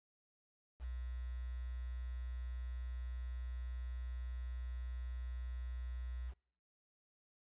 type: tone with quantisation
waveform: sine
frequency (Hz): 61.74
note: B1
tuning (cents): 0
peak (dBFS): -40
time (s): 0.79-6.34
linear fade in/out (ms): 50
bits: 10
effects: noise-tail reverb RT60 0.6 s tail -26 dB re dry + resampled to 8000 Hz